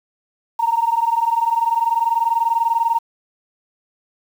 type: tone pair together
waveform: sine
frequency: 912.1 / 932.3 Hz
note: A#5 / A#5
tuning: -38 / 0 cents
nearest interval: unison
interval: 38 cents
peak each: -18 / -17 dBFS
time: 0.59-2.99 s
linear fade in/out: 10 ms
effects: tanh soft clip ceiling -7 dBFS + 7-bit